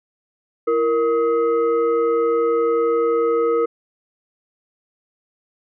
sine tone with frequency modulation, 466.2 Hz, A#4, in tune, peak -15 dBFS, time 0.67-3.66 s, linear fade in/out 10 ms, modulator 801 Hz, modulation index 0.64, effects none

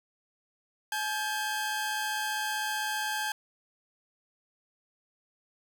sawtooth tone pair together, 852 / 1588.5 Hz, G#5 / G6, +44 / +23 cents, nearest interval major seventh, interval 1079 cents, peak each -29 / -29 dBFS, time 0.92-3.32 s, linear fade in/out 2 ms, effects none

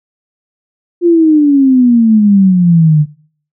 sine exponential sweep, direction down, 352.7 to 146.83 Hz, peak -4 dBFS, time 1.01-3.06 s, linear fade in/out 50 ms, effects noise-tail reverb RT60 0.5 s tail -20 dB re dry

